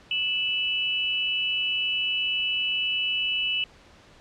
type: tone pair together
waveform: sine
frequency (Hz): 2629 / 2957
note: E7 / F#7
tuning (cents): -5 / -2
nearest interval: major second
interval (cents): 203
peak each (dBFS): -27 / -25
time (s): 0.11-3.64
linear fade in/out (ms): 2
effects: pink hiss -53 dBFS RMS until 4.2 s + low-pass 5000 Hz 12 dB/octave